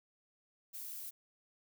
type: noise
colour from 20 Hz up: violet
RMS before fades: -45 dBFS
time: 0.73-1.11 s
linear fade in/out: 20 ms
effects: none